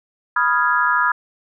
sine chord, F half-diminished seventh, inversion second, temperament equal, 987.8 / 1244.5 / 1396.9 / 1661.2 Hz, Cb6 / Eb6 / F6 / Ab6, 0 / 0 / 0 / 0 cents, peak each -20 dBFS, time 0.36-1.12 s, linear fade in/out 5 ms, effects none

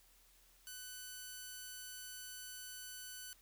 5% pulse tone, 1500 Hz, F#6, 23 cents sharp, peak -36 dBFS, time 0.67-3.33 s, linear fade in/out 0 ms, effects added 41 Hz sine -70 dBFS peak until 3.41 s + white hiss -68 dBFS RMS until 3.41 s

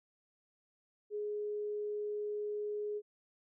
sine tone, 417.7 Hz, G#4, 10 cents sharp, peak -35 dBFS, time 1.1-3.02 s, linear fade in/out 50 ms, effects none

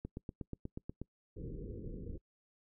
click train, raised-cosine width 3 ms, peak -28 dBFS, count 9, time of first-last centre 0.05-1.016 s, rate 8.28 Hz
pink low-pass noise, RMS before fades -44 dBFS, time 1.36-2.18 s, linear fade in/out 10 ms, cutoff 500 Hz, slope 96 dB/octave
effects noise-tail reverb RT60 0.1 s tail -25 dB re dry

